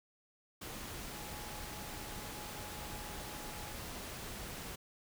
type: tone in noise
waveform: sine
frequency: 840 Hz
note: G#5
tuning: 19 cents sharp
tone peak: -53 dBFS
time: 1.12-3.75 s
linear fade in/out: 10 ms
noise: pink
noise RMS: -45 dBFS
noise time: 0.61-4.76 s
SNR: -11 dB
effects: none